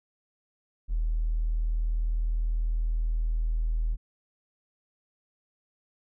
triangle tone, 40.07 Hz, E1, 48 cents flat, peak -20 dBFS, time 0.88-3.97 s, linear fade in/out 50 ms, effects tanh soft clip ceiling -22 dBFS

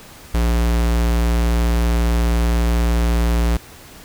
square tone, 58.27 Hz, A#1, in tune, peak -15 dBFS, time 0.34-3.57 s, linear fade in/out 5 ms, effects pink hiss -41 dBFS RMS until 4.04 s

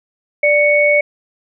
sine tone pair together, 588.5 / 2222 Hz, D5 / C#7, +3 / +4 cents, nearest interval octave + major seventh, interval 2301 cents, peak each -12 dBFS, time 0.43-1.01 s, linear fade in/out 5 ms, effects none

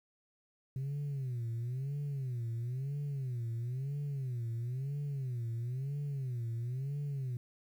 sine tone with vibrato, 129.1 Hz, C3, 23 cents flat, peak -32 dBFS, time 0.76-7.37 s, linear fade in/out 2 ms, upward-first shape sine, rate 1 Hz, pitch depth 200 cents each way, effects tanh soft clip ceiling -33 dBFS + 11-bit

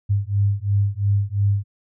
sine beating tone pair, 99.4 / 102.3 Hz, G2 / G#2, +25 / -26 cents, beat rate 2.9 Hz, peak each -20 dBFS, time 0.09-1.64 s, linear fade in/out 20 ms, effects none

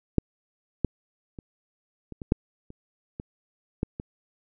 clicks, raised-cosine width 3 ms, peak -6 / -9 / -26 / -25 / -23 / -6 / -30 / -21 / -12 / -20 dBFS, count 10, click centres 0.183 / 0.847 / 1.388 / 2.123 / 2.218 / 2.321 / 2.704 / 3.199 / 3.831 / 3.999 s, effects none

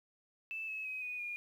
sine tone with pitch steps, 2637 / 2583 / 2530 / 2478 / 2427 Hz, E7 / E7 / D#7 / D#7 / D#7, 0 / -36 / +28 / -8 / -44 cents, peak -38 dBFS, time 0.51-1.36 s, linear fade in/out 0 ms, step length 170 ms, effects 11-bit

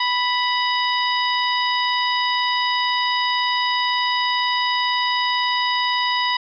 harmonic tone with a mistuned harmonic, 987.8 Hz, B5, in tune, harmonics 1 / 2 / 3 / 4 / 5, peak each -21 / -24 / -26 / -27 / -28 dBFS, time 0-6.37 s, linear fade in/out 5 ms, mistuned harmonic 4, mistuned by -76 cents, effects none

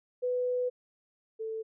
sine tone pair in turn, 497.2 / 443 Hz, B4 / A4, +12 / +12 cents, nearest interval major second, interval 200 cents, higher first, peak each -27 / -33 dBFS, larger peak first, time 0.22-0.7 / 1.39-1.63 s, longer first, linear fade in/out 20 ms, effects none

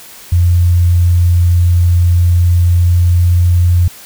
sine tone with pitch glide, 87.31 to 87.92 Hz, F2 to F2, 0 to +12 cents, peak -6 dBFS, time 0.32-3.88 s, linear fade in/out 5 ms, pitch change +12 cents, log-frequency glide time 2.58-3.65 s, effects white hiss -35 dBFS RMS until 4.05 s

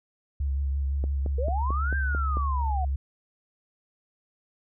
sine tone with vibrato, 69.1 Hz, C#2, 5 cents flat, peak -24 dBFS, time 0.4-2.96 s, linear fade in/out 5 ms, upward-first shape triangle, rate 5.9 Hz, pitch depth 42 cents each way
click train, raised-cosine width 2 ms, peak -21 dBFS, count 7, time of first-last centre 1.04-2.37 s, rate 4.51 Hz
sine linear two-way sweep, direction up then down, 452.4 to 1604 to 708 Hz, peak -29 dBFS, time 1.38-2.85 s, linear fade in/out 5 ms, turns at 1.96 s
effects none

